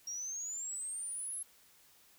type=exponential sweep; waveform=sine; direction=up; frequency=5588 to 11120 Hz; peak=-37 dBFS; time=0.07-1.43 s; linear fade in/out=5 ms; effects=tanh soft clip ceiling -33 dBFS + white hiss -64 dBFS RMS until 2.18 s